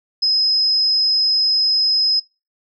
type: tone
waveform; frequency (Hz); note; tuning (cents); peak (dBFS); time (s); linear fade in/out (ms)
sine; 5090; D#8; +39; -13; 0.22-2.2; 10
effects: noise-tail reverb RT60 0.3 s tail -25 dB re dry